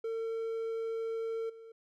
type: tone with level steps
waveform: triangle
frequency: 452.2 Hz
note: A4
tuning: 47 cents sharp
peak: -31 / -46 dBFS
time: 0.04-1.72 s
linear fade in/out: 5 ms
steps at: 1.49 s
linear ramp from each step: 10 ms
effects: none